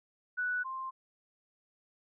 sine tone pair in turn, 1480 / 1051.4 Hz, F#6 / C6, 0 / +8 cents, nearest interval tritone, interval 592 cents, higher first, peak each -30 / -36 dBFS, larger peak first, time 0.37-0.64 / 0.64-0.91 s, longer neither, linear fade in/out 20 ms, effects none

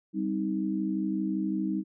sine chord, C minor, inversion second, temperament just, 196.22 / 261.6 / 314 Hz, G3 / C4 / Eb4, +2 / 0 / +16 cents, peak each -30 / -35 / -30 dBFS, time 0.13-1.84 s, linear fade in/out 50 ms, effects none

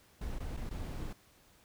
brown noise with dropouts, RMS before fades -39 dBFS, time 0.21-1.13 s, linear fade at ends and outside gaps 5 ms, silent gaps 0.387-0.401 / 0.567-0.572 / 0.694-0.709 s, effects pink hiss -64 dBFS RMS until 1.64 s

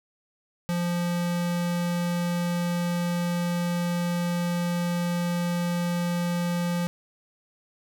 square tone, 174.1 Hz, F3, 5 cents flat, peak -25 dBFS, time 0.69-6.87 s, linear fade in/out 0 ms, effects none

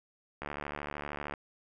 click train, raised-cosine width 0.5 ms, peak -22 dBFS, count 68, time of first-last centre 0.42-1.338 s, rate 73 Hz, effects none

